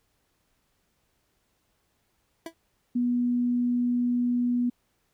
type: tone with exponential decay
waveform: 25% pulse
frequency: 329.6 Hz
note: E4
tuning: in tune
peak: -27 dBFS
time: 2.46-2.54 s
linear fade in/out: 2 ms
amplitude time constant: 17 ms
type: tone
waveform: sine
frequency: 243.7 Hz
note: B3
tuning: 23 cents flat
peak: -22 dBFS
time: 2.95-4.7 s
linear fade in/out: 10 ms
effects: pink hiss -72 dBFS RMS until 5.13 s